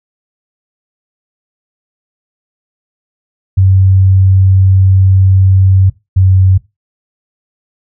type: tone pair in turn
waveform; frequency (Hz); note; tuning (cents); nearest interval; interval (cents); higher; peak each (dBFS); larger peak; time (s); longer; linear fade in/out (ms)
sine; 95.2 / 94.22; F#2 / F#2; +50 / +32; unison; 18; first; -4; neither; 3.57-5.9 / 6.16-6.58; first; 10
effects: noise-tail reverb RT60 0.2 s tail -17 dB re dry